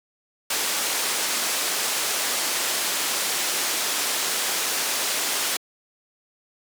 white low-pass noise, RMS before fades -25 dBFS, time 0.5-5.57 s, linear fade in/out 5 ms, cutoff 9400 Hz, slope 12 dB/octave, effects high-pass 300 Hz 12 dB/octave

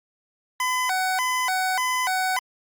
25% pulse tone with vibrato, 870 Hz, A5, 20 cents flat, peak -18 dBFS, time 0.6-2.39 s, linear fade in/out 2 ms, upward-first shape square, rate 1.7 Hz, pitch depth 260 cents each way, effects Opus 48 kbps

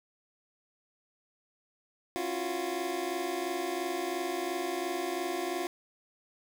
25% pulse tone cluster, 274.7 / 341.2 / 364.1 Hz, C#4 / F4 / F#4, -16 / -40 / -28 cents, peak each -38 / -31 / -31 dBFS, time 2.16-5.67 s, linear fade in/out 0 ms, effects none

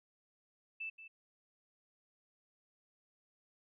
sine tone with echo, 2642 Hz, E7, 3 cents sharp, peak -39 dBFS, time 0.8-0.9 s, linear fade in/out 10 ms, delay 180 ms, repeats 1, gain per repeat -11 dB, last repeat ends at 1.08 s, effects none

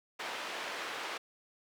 white band-pass noise, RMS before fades -40 dBFS, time 0.19-1.18 s, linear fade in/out 10 ms, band 390 to 2500 Hz, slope 12 dB/octave, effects none

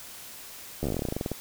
slowing click train, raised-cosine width 2 ms, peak -16 dBFS, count 18, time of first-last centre 0.83-1.317 s, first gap 12 ms, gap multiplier 1.1, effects white hiss -44 dBFS RMS until 1.4 s

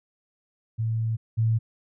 sine tone pair in turn, 112.4 / 112.4 Hz, A2 / A2, +37 / +37 cents, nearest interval unison, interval 0 cents, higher neither, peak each -23 / -19 dBFS, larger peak second, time 0.78-1.17 / 1.37-1.59 s, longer first, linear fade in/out 20 ms, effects none

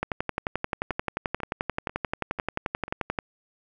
two click trains, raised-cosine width 0.5 ms, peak -23 / -11 dBFS, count 5 / 37, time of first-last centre 0.91-2.88 / 0.03-3.188 s, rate 2.03 / 11.4 Hz, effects none

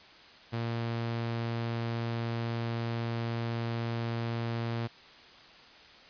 sawtooth tone, 116.2 Hz, A#2, 5 cents flat, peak -27 dBFS, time 0.52-4.88 s, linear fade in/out 20 ms, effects white hiss -53 dBFS RMS until 6.09 s + resampled to 11025 Hz

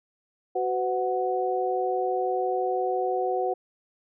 sine tone cluster, 373.1 / 505 / 739 Hz, F#4 / B4 / F#5, +14 / +39 / -2 cents, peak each -28 / -29 / -27 dBFS, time 0.55-3.54 s, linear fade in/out 10 ms, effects none

